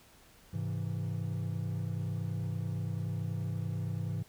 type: chord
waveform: triangle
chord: Ab augmented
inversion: none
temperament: equal with one note detuned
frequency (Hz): 103.83 / 132.87 / 164.81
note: Ab2 / C3 / E3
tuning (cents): 0 / +27 / 0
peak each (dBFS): -33 / -36 / -35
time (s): 0.53-4.23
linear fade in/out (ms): 10
effects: tanh soft clip ceiling -23 dBFS + pink hiss -60 dBFS RMS until 4.28 s